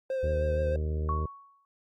triangle tone with vibrato, 523.3 Hz, C5, in tune, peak -26 dBFS, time 0.1-0.76 s, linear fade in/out 2 ms, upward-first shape triangle, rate 6.4 Hz, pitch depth 32 cents each way
harmonic tone, 77.1 Hz, D#2, 15 cents flat, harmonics 1 / 2 / 3 / 4 / 5 / 6 / 7 / 8, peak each -28 / -38 / -46 / -48 / -41 / -43 / -53 / -52 dBFS, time 0.23-1.26 s, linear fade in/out 5 ms
sine tone with exponential decay, 1113 Hz, C#6, 7 cents sharp, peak -27 dBFS, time 1.09-1.65 s, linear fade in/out 1 ms, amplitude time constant 120 ms
effects Opus 48 kbps

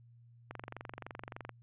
click train, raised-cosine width 0.5 ms, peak -27 dBFS, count 24, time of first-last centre 0.51-1.493 s, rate 23.4 Hz, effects added 118 Hz sine -57 dBFS peak until 1.62 s + resampled to 8000 Hz

